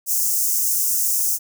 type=high-pass noise; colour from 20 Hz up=white; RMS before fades=-20 dBFS; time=0.06-1.39 s; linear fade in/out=50 ms; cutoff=5700 Hz; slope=48 dB/octave; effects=none